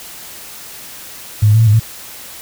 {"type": "tone with pitch steps", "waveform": "sine", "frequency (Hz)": [106.2, 105.4, 111.9, 113.9, 104.7, 111.9], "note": ["G#2", "G#2", "A2", "A#2", "G#2", "A2"], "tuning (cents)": [39, 26, 30, -40, 15, 30], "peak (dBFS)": -6, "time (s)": [1.42, 1.798], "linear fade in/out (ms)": 10, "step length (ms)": 63, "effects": ["white hiss -33 dBFS RMS until 2.41 s"]}